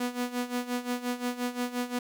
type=tone with tremolo; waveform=sawtooth; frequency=245.7 Hz; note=B3; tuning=9 cents flat; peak=-23 dBFS; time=0-1.99 s; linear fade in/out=5 ms; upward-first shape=sine; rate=5.7 Hz; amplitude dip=80%; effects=10-bit